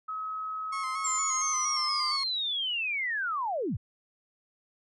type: tone with pitch glide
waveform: sine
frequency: 1279 to 1200.3 Hz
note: D#6 to D6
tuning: +47 to +37 cents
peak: -32 dBFS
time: 0.08-2.17 s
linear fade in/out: 10 ms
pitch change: -110 cents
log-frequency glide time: 1.21-1.89 s
type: tone with vibrato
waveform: 30% pulse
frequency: 1069 Hz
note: C6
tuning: 37 cents sharp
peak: -31 dBFS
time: 0.72-2.24 s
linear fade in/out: 10 ms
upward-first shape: square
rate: 4.3 Hz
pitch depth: 38 cents each way
type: linear sweep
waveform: sine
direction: down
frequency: 7459 to 66.3 Hz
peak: -28 dBFS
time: 1.04-3.77 s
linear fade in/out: 10 ms
effects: resampled to 24000 Hz